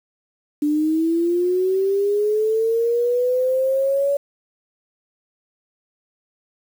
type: linear sweep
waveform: sine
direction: up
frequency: 292.9 to 568 Hz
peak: -16 dBFS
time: 0.62-4.17 s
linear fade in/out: 5 ms
effects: 7-bit